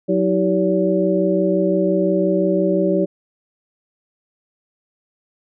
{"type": "tone cluster", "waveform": "sine", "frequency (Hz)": [184, 324, 389.8, 569], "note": ["F#3", "E4", "G4", "C#5"], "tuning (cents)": [-9, -30, -10, 45], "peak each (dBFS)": -20, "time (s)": [0.08, 3.06], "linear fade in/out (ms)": 20, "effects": []}